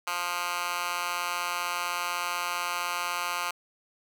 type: tone with high-pass filter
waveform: 10% pulse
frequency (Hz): 175.8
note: F3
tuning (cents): +12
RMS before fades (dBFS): -31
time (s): 0.07-3.51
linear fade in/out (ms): 5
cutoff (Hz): 1300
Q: 1.7
effects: none